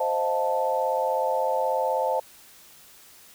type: chord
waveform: sine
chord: F dominant seventh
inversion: second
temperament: equal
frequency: 523.3 / 622.3 / 698.5 / 880 Hz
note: C5 / Eb5 / F5 / A5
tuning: 0 / 0 / 0 / 0 cents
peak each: -26 / -29 / -31 / -26 dBFS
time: 0-2.2 s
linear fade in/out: 5 ms
effects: white hiss -51 dBFS RMS until 3.34 s